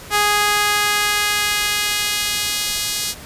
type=tone with high-pass filter sweep; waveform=sawtooth; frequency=414.5 Hz; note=G#4; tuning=3 cents flat; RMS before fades=-19 dBFS; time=0.1-3.15 s; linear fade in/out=50 ms; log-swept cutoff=1000 to 4400 Hz; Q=0.95; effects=pink hiss -37 dBFS RMS until 3.25 s + resampled to 32000 Hz